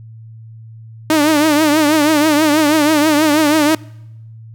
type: tone with vibrato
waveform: sawtooth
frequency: 303.5 Hz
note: D#4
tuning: 43 cents flat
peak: -6 dBFS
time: 1.1-3.75 s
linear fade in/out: 2 ms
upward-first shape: triangle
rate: 6.2 Hz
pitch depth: 110 cents each way
effects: noise-tail reverb RT60 0.9 s tail -25 dB re dry + added 112 Hz sine -33 dBFS peak until 4.54 s